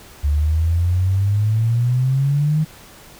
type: exponential sweep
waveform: sine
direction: up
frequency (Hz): 71.1 to 157.8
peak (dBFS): -14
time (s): 0.23-2.65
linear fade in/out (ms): 20
effects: pink hiss -43 dBFS RMS until 3.19 s